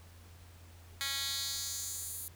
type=tone with high-pass filter sweep; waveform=10% pulse; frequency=275.2 Hz; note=C#4; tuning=12 cents flat; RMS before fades=-38 dBFS; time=1.01-2.28 s; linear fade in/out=0 ms; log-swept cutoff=2600 to 11000 Hz; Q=1.7; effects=added 86 Hz sine -53 dBFS peak until 2.35 s + pink hiss -60 dBFS RMS until 2.35 s